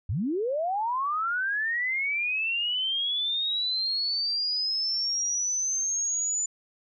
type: linear sweep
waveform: sine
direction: up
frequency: 73.42 to 7040 Hz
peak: -25 dBFS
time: 0.09-6.46 s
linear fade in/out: 5 ms
effects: none